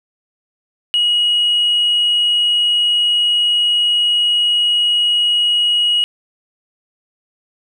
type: tone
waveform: sine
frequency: 2900 Hz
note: F#7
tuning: 35 cents flat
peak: -10 dBFS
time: 0.94-6.04 s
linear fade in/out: 0 ms
effects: tanh soft clip ceiling -9 dBFS + 8-bit